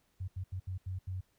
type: tone bursts at uneven times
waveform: sine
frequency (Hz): 93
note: F#2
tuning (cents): +9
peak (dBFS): -35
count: 6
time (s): 0.2-0.28 / 0.36-0.44 / 0.52-0.6 / 0.67-0.78 / 0.86-0.99 / 1.07-1.21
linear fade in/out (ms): 10
effects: pink hiss -74 dBFS RMS until 1.38 s